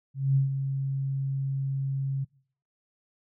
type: tone with ADSR envelope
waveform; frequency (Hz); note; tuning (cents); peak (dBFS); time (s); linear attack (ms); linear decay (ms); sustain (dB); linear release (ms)
sine; 136.1; C#3; -31; -18; 0.14-2.25; 220; 130; -8; 17
effects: noise-tail reverb RT60 0.6 s tail -25 dB re dry